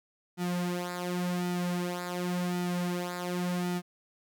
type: tone with flanger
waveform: sawtooth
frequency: 177.7 Hz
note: F3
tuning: 30 cents sharp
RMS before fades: -32 dBFS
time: 0.37-3.82 s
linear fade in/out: 50 ms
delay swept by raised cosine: 1.8 to 5.3 ms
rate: 0.9 Hz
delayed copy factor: -0.7
effects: none